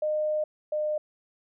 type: tone pair in turn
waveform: sine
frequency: 611 / 606.8 Hz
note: D#5 / D#5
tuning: -32 / -44 cents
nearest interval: unison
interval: 12 cents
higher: first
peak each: -24 / -25 dBFS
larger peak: first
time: 0.02-0.44 / 0.72-0.98 s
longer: first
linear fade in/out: 5 ms
effects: none